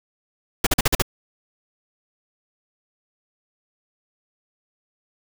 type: noise bursts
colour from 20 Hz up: pink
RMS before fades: -17 dBFS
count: 6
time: 0.64-1.022 s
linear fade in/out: 5 ms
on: 27 ms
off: 44 ms
effects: none